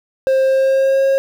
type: tone with pitch glide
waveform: triangle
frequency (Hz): 530 to 541.4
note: C5 to C#5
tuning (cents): +22 to -41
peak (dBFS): -9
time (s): 0.27-1.18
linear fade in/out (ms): 0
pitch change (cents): +37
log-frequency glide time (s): 0.43-1.06
effects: 7-bit